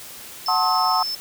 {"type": "tone", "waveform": "sine", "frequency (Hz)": 5274, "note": "E8", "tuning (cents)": 0, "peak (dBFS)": -24, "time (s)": [0.46, 1.15], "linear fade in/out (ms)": 2}
{"type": "chord", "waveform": "sine", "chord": "F# diminished seventh", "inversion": "none", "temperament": "just", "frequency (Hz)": [740, 888, 1065.6, 1278.7], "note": ["F#5", "A5", "C6", "Eb6"], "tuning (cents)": [0, 16, 31, 47], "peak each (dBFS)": -23, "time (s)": [0.48, 1.03], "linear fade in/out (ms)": 5}
{"effects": ["white hiss -39 dBFS RMS until 1.2 s"]}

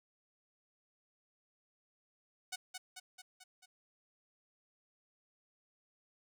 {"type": "tone with echo", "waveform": "5% pulse", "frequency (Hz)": 741, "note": "F#5", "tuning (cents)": 2, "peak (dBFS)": -27, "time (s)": [2.52, 2.56], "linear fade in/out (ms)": 10, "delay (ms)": 220, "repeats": 5, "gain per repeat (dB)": -4, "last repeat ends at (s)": 3.66, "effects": []}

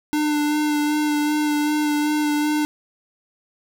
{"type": "tone with vibrato", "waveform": "square", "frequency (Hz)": 298.7, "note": "D4", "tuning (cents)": 29, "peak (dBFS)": -19, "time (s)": [0.13, 2.65], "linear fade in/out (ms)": 0, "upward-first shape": "sine", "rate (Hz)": 2.6, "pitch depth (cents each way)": 18, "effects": []}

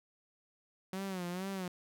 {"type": "tone with vibrato", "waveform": "sawtooth", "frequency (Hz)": 185, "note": "F#3", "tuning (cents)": 0, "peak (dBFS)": -33, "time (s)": [0.93, 1.68], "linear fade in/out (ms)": 2, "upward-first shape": "sine", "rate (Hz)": 2.2, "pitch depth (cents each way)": 100, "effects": []}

